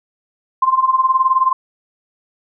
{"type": "tone with tremolo", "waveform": "sine", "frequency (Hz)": 1046.5, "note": "C6", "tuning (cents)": 0, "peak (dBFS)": -8, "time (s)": [0.62, 1.53], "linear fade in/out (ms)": 5, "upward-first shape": "sine", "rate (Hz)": 19, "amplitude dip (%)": 80, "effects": []}